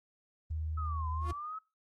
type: tone with vibrato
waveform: sine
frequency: 78.5 Hz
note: D#2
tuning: 16 cents sharp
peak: -33 dBFS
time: 0.5-1.33 s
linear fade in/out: 10 ms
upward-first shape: sine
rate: 18 Hz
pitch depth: 13 cents each way
type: linear two-way sweep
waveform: sine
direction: down then up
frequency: 1300 to 1000 to 1300 Hz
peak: -38 dBFS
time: 0.77-1.59 s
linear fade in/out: 10 ms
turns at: 1.09 s
type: tone with exponential growth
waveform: sawtooth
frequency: 349.2 Hz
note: F4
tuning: in tune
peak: -33 dBFS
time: 1.17-1.31 s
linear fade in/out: 2 ms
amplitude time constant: 29 ms
effects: noise-tail reverb RT60 0.3 s tail -23 dB re dry + Opus 32 kbps